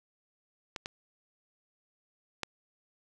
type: clicks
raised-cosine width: 0.2 ms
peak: -19 / -19 / -15 dBFS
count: 3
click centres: 0.762 / 0.859 / 2.433 s
effects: none